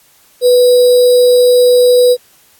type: tone with sample-and-hold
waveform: sine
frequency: 493.9 Hz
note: B4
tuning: in tune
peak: -4 dBFS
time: 0.41-2.17 s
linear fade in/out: 50 ms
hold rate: 4410 Hz
effects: white hiss -48 dBFS RMS until 2.59 s + AAC 64 kbps